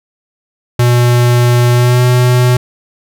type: tone with pitch glide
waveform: square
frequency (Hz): 121.5 to 124.2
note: B2 to B2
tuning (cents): -28 to +10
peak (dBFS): -7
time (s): 0.79-2.57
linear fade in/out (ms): 5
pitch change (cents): +38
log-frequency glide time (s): 1.72-2.02
effects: none